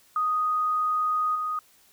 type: tone with level steps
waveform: sine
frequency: 1244.5 Hz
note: D#6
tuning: in tune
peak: -22 / -26 dBFS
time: 0.16-1.59 s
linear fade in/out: 2 ms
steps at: 1.35 s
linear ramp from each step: 5 ms
effects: white hiss -59 dBFS RMS until 1.92 s